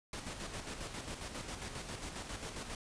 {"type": "noise with tremolo", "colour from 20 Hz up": "pink", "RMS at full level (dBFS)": -42, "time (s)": [0.13, 2.75], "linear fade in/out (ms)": 2, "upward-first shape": "square", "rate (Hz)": 7.4, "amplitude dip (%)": 45, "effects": ["resampled to 22050 Hz"]}